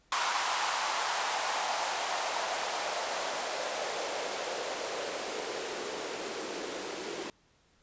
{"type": "noise with band-pass filter sweep", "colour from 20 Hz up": "blue", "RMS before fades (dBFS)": -34, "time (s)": [0.12, 7.3], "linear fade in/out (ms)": 2, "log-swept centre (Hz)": [1000, 340], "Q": 2.5, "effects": ["pink hiss -67 dBFS RMS until 7.82 s", "resampled to 16000 Hz"]}